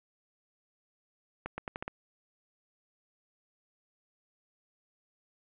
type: accelerating click train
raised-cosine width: 0.5 ms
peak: -21 dBFS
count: 6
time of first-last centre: 1.46-1.88 s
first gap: 120 ms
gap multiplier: 0.82
effects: resampled to 8000 Hz + 9-bit